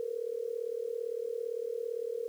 sine tone with amplitude modulation, 466.2 Hz, A#4, in tune, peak -29 dBFS, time 0-2.28 s, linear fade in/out 0 ms, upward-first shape sine, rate 37.7 Hz, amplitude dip 90%, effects 10-bit

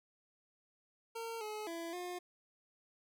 25% pulse tone with pitch steps, 457.2 / 426.4 / 334.7 / 357.1 Hz, A#4 / G#4 / E4 / F4, -34 / +46 / +26 / +39 cents, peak -37 dBFS, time 1.15-2.19 s, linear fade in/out 10 ms, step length 260 ms, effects none

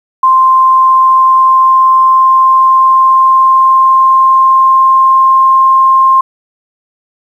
sine tone with pitch glide, 1046.5 to 1058.7 Hz, C6 to C6, 0 to +20 cents, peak -3 dBFS, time 0.23-6.21 s, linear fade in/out 5 ms, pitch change +20 cents, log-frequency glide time 0.54-5.66 s, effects 7-bit

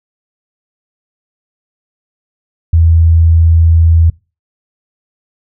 sine tone, 82.41 Hz, E2, in tune, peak -4 dBFS, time 2.73-4.1 s, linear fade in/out 5 ms, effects noise-tail reverb RT60 0.3 s tail -24 dB re dry

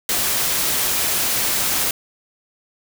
white noise, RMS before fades -20 dBFS, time 0.09-1.91 s, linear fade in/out 2 ms, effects none

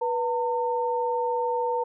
sine tone pair together, 488.7 / 908.3 Hz, B4 / A#5, -18 / -45 cents, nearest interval major seventh, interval 1073 cents, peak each -26 dBFS, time 0.01-1.84 s, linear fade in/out 10 ms, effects none

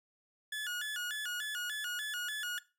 30% pulse tone with vibrato, 1577 Hz, G6, 10 cents sharp, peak -33 dBFS, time 0.52-2.59 s, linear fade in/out 5 ms, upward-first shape square, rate 3.4 Hz, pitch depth 150 cents each way, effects noise-tail reverb RT60 0.3 s tail -19 dB re dry

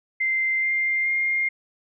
sine tone with pitch steps, 2084 / 2102 / 2120 Hz, C7 / C7 / C7, -7 / +7 / +22 cents, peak -20 dBFS, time 0.2-1.49 s, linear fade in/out 10 ms, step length 430 ms, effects none

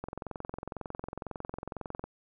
click train, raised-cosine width 1 ms, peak -23 dBFS, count 45, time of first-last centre 0.04-2.04 s, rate 22 Hz, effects none

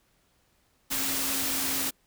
sine tone in noise, 270 Hz, C#4, 45 cents flat, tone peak -38 dBFS, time 0.9-1.91 s, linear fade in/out 20 ms, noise white, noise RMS -29 dBFS, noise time 0.9-1.91 s, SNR -12 dB, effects pink hiss -68 dBFS RMS until 2.06 s

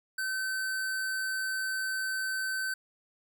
square tone, 1535 Hz, G6, 37 cents flat, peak -31 dBFS, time 0.18-2.74 s, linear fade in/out 5 ms, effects none

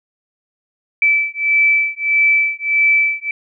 sine beating tone pair, 2315 / 2316.6 Hz, D7 / D7, -25 / -24 cents, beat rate 1.6 Hz, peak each -15 dBFS, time 1.02-3.31 s, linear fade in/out 2 ms, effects none

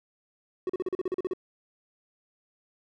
triangle tone bursts, 370 Hz, F#4, in tune, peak -24 dBFS, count 11, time 0.67-1.335 s, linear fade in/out 2 ms, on 25 ms, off 39 ms, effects none

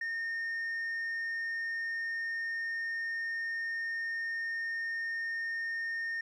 sine tone, 1830 Hz, A#6, 32 cents flat, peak -30 dBFS, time 0.01-6.21 s, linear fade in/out 5 ms, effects tanh soft clip ceiling -32 dBFS + 12-bit

